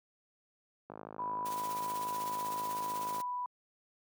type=click train; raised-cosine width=1 ms; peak=-30 dBFS; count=123; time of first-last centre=0.9-3.202 s; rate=53 Hz
type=tone; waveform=sine; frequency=988 Hz; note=B5; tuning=in tune; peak=-34 dBFS; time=1.19-3.46 s; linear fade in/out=2 ms
type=noise with tremolo; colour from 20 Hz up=white; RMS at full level=-44 dBFS; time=1.45-3.22 s; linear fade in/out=10 ms; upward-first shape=triangle; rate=16 Hz; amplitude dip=65%
effects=high-pass 150 Hz 12 dB/octave